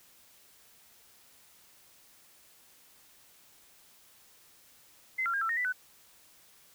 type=tone with pitch steps; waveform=sine; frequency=2058 / 1375 / 1613 / 1336 / 1854 / 1980 / 1500 Hz; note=C7 / F6 / G6 / E6 / A#6 / B6 / F#6; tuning=-29 / -27 / +49 / +23 / -10 / +4 / +23 cents; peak=-28 dBFS; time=5.18-5.726 s; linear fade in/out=10 ms; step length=78 ms; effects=white hiss -60 dBFS RMS until 6.74 s